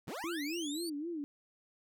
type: linear sweep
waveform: 25% pulse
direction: up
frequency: 73.42 to 4661 Hz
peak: -36 dBFS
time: 0.07-0.9 s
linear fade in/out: 10 ms
type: tone with vibrato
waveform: sine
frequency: 314.9 Hz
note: D#4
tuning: 21 cents sharp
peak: -36 dBFS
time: 0.24-1.24 s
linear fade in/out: 0 ms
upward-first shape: sine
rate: 3.8 Hz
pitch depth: 170 cents each way
effects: none